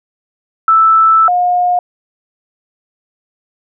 sine tone pair in turn, 1318.5 / 715.6 Hz, E6 / F5, 0 / +42 cents, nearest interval major seventh, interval 1058 cents, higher first, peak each -5 / -9 dBFS, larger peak first, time 0.68-1.28 / 1.28-1.79 s, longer first, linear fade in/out 2 ms, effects none

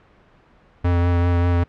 square tone with vibrato, 87.31 Hz, F2, in tune, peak -16 dBFS, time 0.84-1.64 s, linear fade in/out 10 ms, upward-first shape triangle, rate 5.1 Hz, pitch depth 21 cents each way, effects pink hiss -53 dBFS RMS until 1.68 s + low-pass 2000 Hz 12 dB/octave

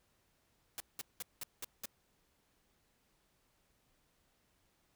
white noise bursts, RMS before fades -42 dBFS, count 6, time 0.78-1.856 s, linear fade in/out 0 ms, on 21 ms, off 190 ms, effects pink hiss -75 dBFS RMS until 4.95 s

